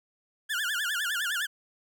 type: tone with vibrato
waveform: 30% pulse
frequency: 1568 Hz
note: G6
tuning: in tune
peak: -25 dBFS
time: 0.49-1.47 s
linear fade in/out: 20 ms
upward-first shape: sine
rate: 9.8 Hz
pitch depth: 210 cents each way
effects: none